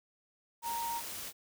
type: tone in noise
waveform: sine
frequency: 932.3 Hz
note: A#5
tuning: in tune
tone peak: -34 dBFS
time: 0.62-1.02 s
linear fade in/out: 50 ms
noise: white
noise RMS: -42 dBFS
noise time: 0.62-1.33 s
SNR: +5 dB
effects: none